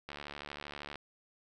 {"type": "click train", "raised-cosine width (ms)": 0.3, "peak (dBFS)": -26, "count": 64, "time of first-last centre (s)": [0.09, 0.957], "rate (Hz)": 72.7, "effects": []}